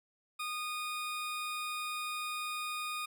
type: tone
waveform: 20% pulse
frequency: 1231 Hz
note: D#6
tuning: 19 cents flat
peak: -31 dBFS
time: 0.39-3.06 s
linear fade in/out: 10 ms
effects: none